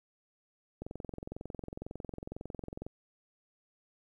click train, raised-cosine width 2 ms, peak -27 dBFS, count 46, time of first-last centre 0.82-2.865 s, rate 22 Hz, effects 11-bit

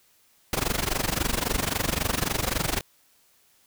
pink noise with amplitude modulation, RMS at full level -23 dBFS, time 0.53-2.81 s, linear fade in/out 2 ms, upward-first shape sine, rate 23.7 Hz, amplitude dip 90%, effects white hiss -62 dBFS RMS until 3.66 s

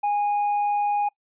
sine tone with tanh clipping, 823 Hz, G#5, 16 cents flat, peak -21 dBFS, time 0.03-1.09 s, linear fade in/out 10 ms, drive 3 dB, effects noise-tail reverb RT60 0.1 s tail -24 dB re dry + resampled to 8000 Hz

